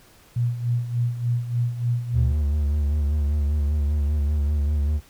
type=tone with tremolo; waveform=sine; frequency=120 Hz; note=B2; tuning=49 cents flat; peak=-18 dBFS; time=0.36-2.33 s; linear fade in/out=5 ms; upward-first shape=sine; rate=3.4 Hz; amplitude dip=70%
type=tone with vibrato; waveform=triangle; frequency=73.42 Hz; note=D2; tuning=in tune; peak=-17 dBFS; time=2.13-5.01 s; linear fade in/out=50 ms; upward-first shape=sine; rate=5.1 Hz; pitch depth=53 cents each way
effects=pink hiss -53 dBFS RMS until 5.09 s